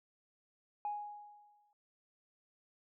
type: tone with exponential decay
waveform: sine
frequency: 830 Hz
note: G#5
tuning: 1 cent flat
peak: -33 dBFS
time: 0.85-1.73 s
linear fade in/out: 1 ms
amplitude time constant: 190 ms
effects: noise-tail reverb RT60 0.6 s tail -24 dB re dry + tanh soft clip ceiling -30 dBFS